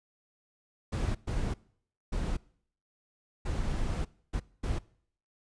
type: noise bursts at uneven times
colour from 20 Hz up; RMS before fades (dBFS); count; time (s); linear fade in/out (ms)
brown; -31; 6; 0.92-1.15 / 1.27-1.54 / 2.12-2.37 / 3.45-4.05 / 4.33-4.4 / 4.63-4.79; 10
effects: noise-tail reverb RT60 0.6 s tail -22 dB re dry + resampled to 22050 Hz